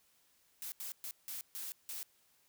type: noise bursts at uneven times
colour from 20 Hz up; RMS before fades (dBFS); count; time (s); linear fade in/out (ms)
blue; -43; 6; 0.62-0.72 / 0.8-0.92 / 1.04-1.11 / 1.28-1.41 / 1.55-1.72 / 1.89-2.03; 0
effects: white hiss -71 dBFS RMS until 2.48 s